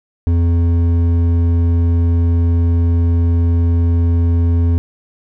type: tone with hard clipping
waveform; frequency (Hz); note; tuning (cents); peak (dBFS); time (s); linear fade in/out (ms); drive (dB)
sine; 84.9; F2; -48; -12; 0.27-4.78; 0; 8
effects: none